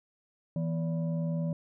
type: tone with frequency modulation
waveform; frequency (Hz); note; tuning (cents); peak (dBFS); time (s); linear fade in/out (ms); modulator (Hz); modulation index
sine; 164.81; E3; 0; -28; 0.56-1.53; 2; 410; 0.54
effects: none